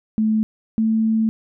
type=tone pair in turn; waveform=sine; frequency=217.8 / 221.5 Hz; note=A3 / A3; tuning=-17 / +12 cents; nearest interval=unison; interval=29 cents; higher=second; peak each=-15 / -15 dBFS; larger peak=neither; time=0.18-0.43 / 0.78-1.29 s; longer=second; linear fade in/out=0 ms; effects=none